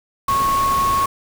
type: tone in noise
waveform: sine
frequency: 1100 Hz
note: C#6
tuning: 14 cents flat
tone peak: -15 dBFS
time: 0.28-1.06 s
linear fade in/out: 5 ms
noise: pink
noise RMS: -27 dBFS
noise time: 0.28-1.06 s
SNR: +9 dB
effects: none